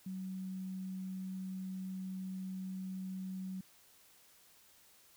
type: tone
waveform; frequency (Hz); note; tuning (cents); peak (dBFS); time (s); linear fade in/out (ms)
sine; 188.1; F#3; +29; -39; 0.06-3.61; 5
effects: white hiss -64 dBFS RMS until 5.16 s